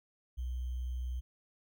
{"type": "tone with sample-and-hold", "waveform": "sine", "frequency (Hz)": 62.3, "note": "B1", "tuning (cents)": 16, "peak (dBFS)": -34, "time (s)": [0.37, 1.21], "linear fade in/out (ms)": 20, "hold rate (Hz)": 3150, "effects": []}